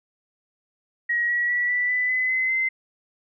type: tone with pitch steps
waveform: sine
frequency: 1899 / 1922.2 / 1945.6 / 1969.4 / 1993.4 / 2018 / 2042 / 2067 Hz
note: A#6 / B6 / B6 / B6 / B6 / B6 / C7 / C7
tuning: +32 / -47 / -26 / -5 / +16 / +37 / -43 / -22 cents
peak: -20 dBFS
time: 1.09-2.69 s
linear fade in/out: 10 ms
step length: 200 ms
effects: none